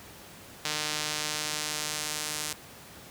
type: tone with band-pass filter sweep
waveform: sawtooth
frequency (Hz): 151.7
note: D#3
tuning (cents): -44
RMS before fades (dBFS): -33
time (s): 0.65-2.53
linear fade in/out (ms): 0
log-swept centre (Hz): 4900 to 8100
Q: 0.86
effects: pink hiss -48 dBFS RMS until 3.1 s + high-pass 80 Hz 12 dB/octave